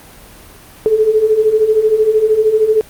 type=beating tone pair; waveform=sine; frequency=424.3 / 437.3 Hz; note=G#4 / A4; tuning=+37 / -11 cents; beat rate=13 Hz; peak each=-15 / -10 dBFS; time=0.86-2.81 s; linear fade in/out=0 ms; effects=pink hiss -39 dBFS RMS until 2.89 s + Opus 32 kbps